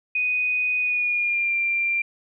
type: tone with pitch glide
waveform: sine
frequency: 2489 to 2374 Hz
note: D#7 to D7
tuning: 0 to +18 cents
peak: -20 dBFS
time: 0.15-2.02 s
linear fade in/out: 5 ms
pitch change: -82 cents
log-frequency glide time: 0.79-1.55 s
effects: none